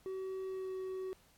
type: tone with pitch glide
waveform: triangle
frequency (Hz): 379.5 to 376.2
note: F#4 to F#4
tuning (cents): +44 to +29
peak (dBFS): -36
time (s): 0.06-1.13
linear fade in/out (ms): 0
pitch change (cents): -15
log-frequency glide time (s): 0.46-0.73
effects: pink hiss -67 dBFS RMS until 1.37 s + AAC 64 kbps